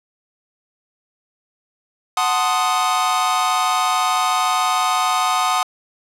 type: chord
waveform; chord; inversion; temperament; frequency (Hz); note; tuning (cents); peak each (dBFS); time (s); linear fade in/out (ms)
45% pulse; F# diminished seventh; none; equal; 740 / 880 / 1046.5 / 1244.5; F#5 / A5 / C6 / Eb6; 0 / 0 / 0 / 0; -21 / -25 / -23 / -20; 2.17-5.63; 2
effects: low-pass 11000 Hz 12 dB/octave